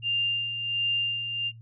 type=tone with tremolo; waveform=sine; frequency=2796 Hz; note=F7; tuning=1 cent sharp; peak=-22 dBFS; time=0.02-1.52 s; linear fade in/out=50 ms; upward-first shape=sine; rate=1.4 Hz; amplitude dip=55%; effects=noise-tail reverb RT60 0.1 s tail -17 dB re dry + added 114 Hz sine -44 dBFS peak until 1.61 s